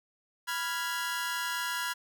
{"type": "chord", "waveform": "sawtooth", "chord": "F diminished", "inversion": "second", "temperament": "equal", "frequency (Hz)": [987.8, 1396.9, 1661.2], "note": ["Cb6", "F6", "Ab6"], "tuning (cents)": [0, 0, 0], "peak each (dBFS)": -32, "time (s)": [0.47, 1.94], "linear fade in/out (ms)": 20, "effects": []}